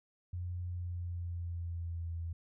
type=tone with pitch glide; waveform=sine; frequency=88.8 to 83.82 Hz; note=F2 to E2; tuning=+29 to +29 cents; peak=-36 dBFS; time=0.33-2.33 s; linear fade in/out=5 ms; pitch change=-100 cents; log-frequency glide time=0.66-2.12 s; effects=none